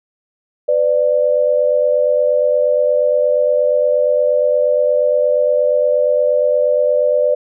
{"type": "tone pair together", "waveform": "sine", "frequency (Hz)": [503, 591.5], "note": ["B4", "D5"], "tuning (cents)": [32, 12], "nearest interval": "minor third", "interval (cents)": 280, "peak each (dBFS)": [-15, -13], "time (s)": [0.68, 7.35], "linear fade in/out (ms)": 10, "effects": []}